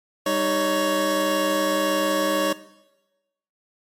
25% pulse tone cluster, 198.1 / 309.8 / 558 Hz, G3 / D#4 / C#5, +18 / -7 / +11 cents, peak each -27 / -22 / -18 dBFS, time 0.26-2.53 s, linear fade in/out 5 ms, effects noise-tail reverb RT60 1.0 s tail -17 dB re dry + MP3 64 kbps

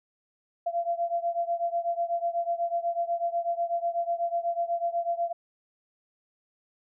sine beating tone pair, 682 / 690.1 Hz, F5 / F5, -41 / -21 cents, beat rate 8.1 Hz, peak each -28 / -30 dBFS, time 0.66-5.33 s, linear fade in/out 10 ms, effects none

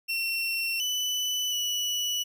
30% pulse tone with pitch steps, 2716 / 2988 / 2949 Hz, F7 / F#7 / F#7, -49 / +16 / -6 cents, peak -24 dBFS, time 0.08-2.24 s, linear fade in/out 20 ms, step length 720 ms, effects none

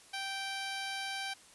10% pulse tone, 781 Hz, G5, 7 cents flat, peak -28 dBFS, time 0.13-1.34 s, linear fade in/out 10 ms, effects white hiss -58 dBFS RMS until 1.54 s + resampled to 24000 Hz

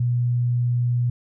sine tone, 121.6 Hz, B2, 26 cents flat, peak -18 dBFS, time 0-1.1 s, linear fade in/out 5 ms, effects none

